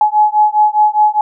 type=beating tone pair; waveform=sine; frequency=845 / 849.9 Hz; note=G#5 / G#5; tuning=+30 / +40 cents; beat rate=4.9 Hz; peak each=-11 / -11 dBFS; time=0.01-1.21 s; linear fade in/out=2 ms; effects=none